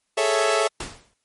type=chord; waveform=sawtooth; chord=A major seventh; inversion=third; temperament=equal; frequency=415.3 / 440 / 554.4 / 659.3 Hz; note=G#4 / A4 / C#5 / E5; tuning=0 / 0 / 0 / 0 cents; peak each=-22 / -20 / -21 / -19 dBFS; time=0.17-0.68 s; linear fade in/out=10 ms
type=noise with exponential decay; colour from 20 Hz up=pink; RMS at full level=-28 dBFS; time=0.8-1.14 s; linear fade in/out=5 ms; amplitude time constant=72 ms
effects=white hiss -73 dBFS RMS until 1.24 s + MP3 48 kbps